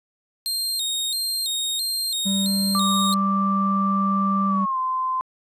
sawtooth tone with vibrato, 3951 Hz, B7, in tune, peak -20 dBFS, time 0.46-3.14 s, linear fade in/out 0 ms, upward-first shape square, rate 1.5 Hz, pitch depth 100 cents each way
triangle tone, 196 Hz, G3, in tune, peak -19 dBFS, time 2.25-4.66 s, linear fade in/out 20 ms
sine tone with pitch glide, 1174.7 to 1034.5 Hz, D6 to C6, 0 to -20 cents, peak -21 dBFS, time 2.75-5.21 s, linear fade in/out 0 ms, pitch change -220 cents, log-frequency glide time 4.48-4.78 s
effects resampled to 32000 Hz

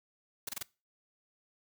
white noise bursts, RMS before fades -37 dBFS, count 4, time 0.47-0.628 s, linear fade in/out 5 ms, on 20 ms, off 26 ms, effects noise-tail reverb RT60 0.3 s tail -22 dB re dry

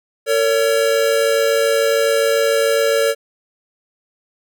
square tone pair together, 455.7 / 562.8 Hz, A#4 / C#5, -39 / +26 cents, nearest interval major third, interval 365 cents, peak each -17 dBFS, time 0.26-3.15 s, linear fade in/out 50 ms, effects none

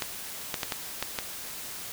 clicks, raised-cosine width 0.2 ms, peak -11 dBFS, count 6, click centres 0.022 / 0.542 / 0.632 / 0.722 / 1.026 / 1.188 s, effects white hiss -39 dBFS RMS until 1.92 s

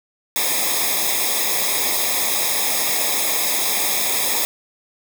white noise with comb filter, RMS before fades -20 dBFS, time 0.36-4.45 s, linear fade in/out 0 ms, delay 0.68 ms, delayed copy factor -1, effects none

